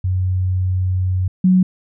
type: tone pair in turn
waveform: sine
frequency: 92.4 / 184.8 Hz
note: F#2 / F#3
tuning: -2 / -2 cents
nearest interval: octave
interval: 1200 cents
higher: second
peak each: -15 / -9 dBFS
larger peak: second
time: 0.04-1.28 / 1.44-1.63 s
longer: first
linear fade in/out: 5 ms
effects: none